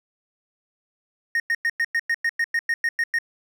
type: tone bursts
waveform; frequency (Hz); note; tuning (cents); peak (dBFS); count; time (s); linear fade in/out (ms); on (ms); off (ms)
triangle; 1855; A#6; -9; -17; 13; 1.35-3.187; 2; 49; 100
effects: none